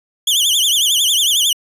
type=tone with vibrato; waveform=sawtooth; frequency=3220 Hz; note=G7; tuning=46 cents sharp; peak=-9 dBFS; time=0.27-1.53 s; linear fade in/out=5 ms; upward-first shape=triangle; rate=11 Hz; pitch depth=210 cents each way; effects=resampled to 32000 Hz